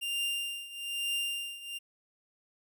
45% pulse tone with tremolo, 2794 Hz, F7, in tune, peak -29 dBFS, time 0.01-1.79 s, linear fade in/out 20 ms, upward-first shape triangle, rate 1.1 Hz, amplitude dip 85%, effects none

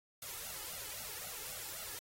white noise with flanger, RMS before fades -45 dBFS, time 0.22-1.99 s, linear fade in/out 2 ms, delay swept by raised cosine 1.4 to 2.36 ms, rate 3.8 Hz, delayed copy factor +0.95, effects AAC 48 kbps

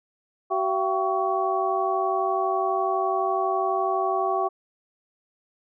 sine tone cluster, 379.6 / 680 / 772 / 1122 Hz, F#4 / F5 / G5 / C#6, +44 / -46 / -27 / +21 cents, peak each -27 dBFS, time 0.5-4.49 s, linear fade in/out 20 ms, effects none

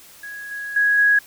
sine tone with level steps, 1661.2 Hz, G#6, in tune, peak -31 / -27 / -14 / -12 dBFS, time 0.23-1.19 s, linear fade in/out 5 ms, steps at 0.51 / 0.76 / 0.98 s, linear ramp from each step 5 ms, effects white hiss -46 dBFS RMS until 1.26 s

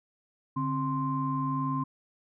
sine tone cluster, 143.8 / 265.4 / 1046 Hz, D3 / C4 / C6, -36 / +25 / -1 cents, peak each -31 dBFS, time 0.56-1.84 s, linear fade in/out 10 ms, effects tanh soft clip ceiling -17 dBFS

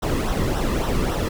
brown noise with flanger, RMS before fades -22 dBFS, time 0.02-1.29 s, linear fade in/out 10 ms, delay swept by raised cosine 0.43 to 1.36 ms, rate 3.6 Hz, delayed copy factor -0.65, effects none

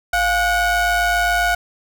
square ring-modulated tone, 377.9 Hz, F#4, 37 cents sharp, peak -13 dBFS, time 0.13-1.55 s, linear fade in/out 5 ms, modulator 1080 Hz, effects none

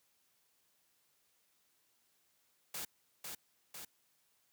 white noise with echo, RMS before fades -42 dBFS, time 2.74-2.85 s, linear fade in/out 5 ms, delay 500 ms, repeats 2, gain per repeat -3 dB, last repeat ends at 3.85 s, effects white hiss -75 dBFS RMS until 4.52 s + high-pass 60 Hz 12 dB/octave

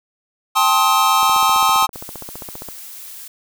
square chord, A half-diminished seventh, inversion third, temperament just, 792 / 880 / 1056 / 1267.2 Hz, G5 / A5 / C6 / Eb6, +18 / 0 / +16 / +31 cents, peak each -21 / -20 / -18 / -17 dBFS, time 0.55-1.87 s, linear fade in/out 20 ms
click train, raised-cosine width 1 ms, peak -18 dBFS, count 23, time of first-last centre 1.23-2.687 s, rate 15.1 Hz
blue noise, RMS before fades -35 dBFS, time 1.93-3.28 s, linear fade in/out 5 ms
effects none

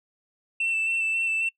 sine tone with vibrato, 2672 Hz, E7, 23 cents sharp, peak -21 dBFS, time 0.6-1.49 s, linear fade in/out 5 ms, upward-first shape square, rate 3.7 Hz, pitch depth 15 cents each way, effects noise-tail reverb RT60 0.1 s tail -23 dB re dry + tanh soft clip ceiling -21 dBFS

